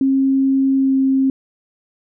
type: tone with pitch glide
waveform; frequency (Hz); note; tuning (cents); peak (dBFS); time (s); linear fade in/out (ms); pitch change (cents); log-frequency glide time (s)
sine; 269 to 267.1; C4 to C4; +48 to +36; -12; 0.01-1.3; 2; -12; 0.76-0.95
effects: none